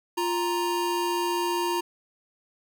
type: tone pair together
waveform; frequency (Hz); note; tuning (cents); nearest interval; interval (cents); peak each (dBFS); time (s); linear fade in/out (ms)
square; 350 / 935; F4 / A#5; +4 / +5; octave + perfect fourth; 1701; -28; 0.17-1.81; 10
effects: none